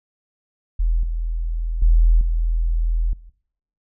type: tone with level steps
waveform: sine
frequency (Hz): 41.2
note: E1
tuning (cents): 0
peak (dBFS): -15 / -20 / -10 / -16 / -36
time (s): 0.79-3.3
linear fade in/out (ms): 10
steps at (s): 1.03 / 1.82 / 2.21 / 3.13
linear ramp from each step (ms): 2
effects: noise-tail reverb RT60 0.7 s tail -23 dB re dry